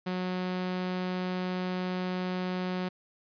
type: tone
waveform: sawtooth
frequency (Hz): 182.9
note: F#3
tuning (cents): -20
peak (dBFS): -26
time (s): 0.06-2.89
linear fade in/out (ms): 10
effects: resampled to 11025 Hz